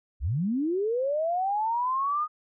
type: linear sweep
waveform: sine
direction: up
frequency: 50 to 1244.5 Hz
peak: -24 dBFS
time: 0.2-2.28 s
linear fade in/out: 50 ms
effects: none